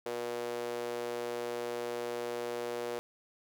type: tone with high-pass filter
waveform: sawtooth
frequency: 120 Hz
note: B2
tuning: 49 cents flat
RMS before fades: -37 dBFS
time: 0.06-2.99 s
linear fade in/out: 0 ms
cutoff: 450 Hz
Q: 3.4
effects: none